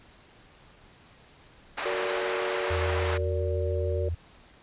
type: band-pass noise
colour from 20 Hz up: pink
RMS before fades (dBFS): -33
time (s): 1.77-3.18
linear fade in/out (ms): 10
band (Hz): 770 to 2500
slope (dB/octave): 12
type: chord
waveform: sine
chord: Gb augmented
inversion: none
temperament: just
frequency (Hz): 370 / 462.5 / 578.1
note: Gb4 / Bb4 / D5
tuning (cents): 0 / -14 / -27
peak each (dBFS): -33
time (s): 1.85-4.09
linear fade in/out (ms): 5
type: tone with vibrato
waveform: sine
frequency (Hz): 83.5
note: E2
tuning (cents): +23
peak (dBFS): -27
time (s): 2.7-4.15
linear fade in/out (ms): 10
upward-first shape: square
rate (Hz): 7.1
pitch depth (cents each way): 20
effects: pink hiss -55 dBFS RMS until 4.62 s + resampled to 8000 Hz